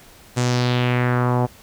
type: tone with low-pass filter sweep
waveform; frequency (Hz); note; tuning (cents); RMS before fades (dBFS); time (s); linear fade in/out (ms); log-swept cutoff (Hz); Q
sawtooth; 123.47; B2; 0; -19; 0.36-1.47; 20; 8000 to 770; 2.4
effects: pink hiss -47 dBFS RMS until 1.62 s